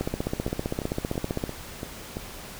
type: two click trains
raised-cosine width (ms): 2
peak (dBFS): -13 / -18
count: 23 / 6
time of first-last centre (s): 0.01-1.439 / 0.48-2.169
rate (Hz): 15.4 / 2.96
effects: pink hiss -41 dBFS RMS until 2.59 s